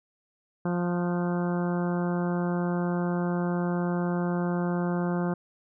harmonic tone with a mistuned harmonic, 175.8 Hz, F3, 12 cents sharp, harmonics 1 / 2 / 3 / 4 / 5 / 6 / 7 / 8 / 9, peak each -26 / -32 / -36 / -38 / -40 / -42 / -43 / -44 / -45 dBFS, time 0.65-5.34 s, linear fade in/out 5 ms, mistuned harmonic 9, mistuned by -44 cents, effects none

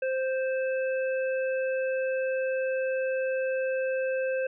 harmonic tone, 523.3 Hz, C5, in tune, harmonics 1 / 3 / 5, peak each -26 / -36 / -40 dBFS, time 0.02-4.47 s, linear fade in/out 5 ms, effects none

